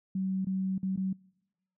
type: tone with dropouts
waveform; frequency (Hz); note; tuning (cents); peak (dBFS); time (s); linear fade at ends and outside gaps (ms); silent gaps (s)
sine; 189.7; F#3; +43; -28; 0.15-1.13; 5; 0.448-0.468 / 0.781-0.829 / 0.962-0.974
effects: noise-tail reverb RT60 1.0 s tail -26 dB re dry